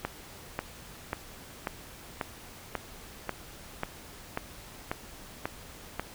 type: click train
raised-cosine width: 0.5 ms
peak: -15 dBFS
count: 12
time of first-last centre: 0.05-5.996 s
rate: 1.85 Hz
effects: pink hiss -48 dBFS RMS until 6.14 s